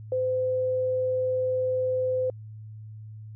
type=tone; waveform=sine; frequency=512 Hz; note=C5; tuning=38 cents flat; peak=-23 dBFS; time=0.12-2.3 s; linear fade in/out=2 ms; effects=added 108 Hz sine -39 dBFS peak until 3.35 s